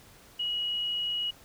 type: tone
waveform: sine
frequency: 2907 Hz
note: F#7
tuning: 31 cents flat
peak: -28 dBFS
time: 0.39-1.31 s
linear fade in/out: 10 ms
effects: pink hiss -55 dBFS RMS until 1.44 s